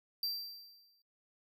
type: tone with exponential decay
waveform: square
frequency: 4700 Hz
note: D8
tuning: 1 cent sharp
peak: -32 dBFS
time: 0.23-1.02 s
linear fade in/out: 2 ms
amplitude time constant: 170 ms
effects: noise-tail reverb RT60 0.1 s tail -20 dB re dry